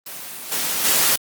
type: noise with level steps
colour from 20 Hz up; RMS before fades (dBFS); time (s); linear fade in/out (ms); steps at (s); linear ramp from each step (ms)
white; -33 / -23 / -17; 0.06-1.16; 5; 0.51 / 0.84; 10
effects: high-pass 150 Hz 12 dB/octave + Opus 24 kbps